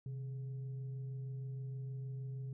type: tone with frequency modulation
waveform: sine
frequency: 130.3 Hz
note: C3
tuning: 7 cents flat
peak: -40 dBFS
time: 0.06-2.53 s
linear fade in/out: 2 ms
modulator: 287 Hz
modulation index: 0.23
effects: none